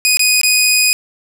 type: tone with dropouts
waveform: 15% pulse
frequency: 2489 Hz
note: D#7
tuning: in tune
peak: -3 dBFS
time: 0.05-0.93 s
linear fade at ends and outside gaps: 0 ms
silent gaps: 0.171-0.194 / 0.414-0.433 s
effects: none